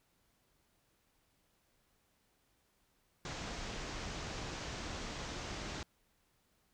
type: low-pass noise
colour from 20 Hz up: pink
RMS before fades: -43 dBFS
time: 3.25-5.83 s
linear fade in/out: 2 ms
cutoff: 7100 Hz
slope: 48 dB/octave
effects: pink hiss -75 dBFS RMS until 6.73 s